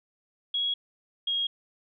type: tone pair in turn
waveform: sine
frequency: 3322 / 3272 Hz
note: G#7 / G#7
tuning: 0 / -26 cents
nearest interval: unison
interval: 26 cents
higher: first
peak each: -25 / -25 dBFS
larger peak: neither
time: 0.54-0.74 / 1.27-1.47 s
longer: neither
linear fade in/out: 5 ms
effects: none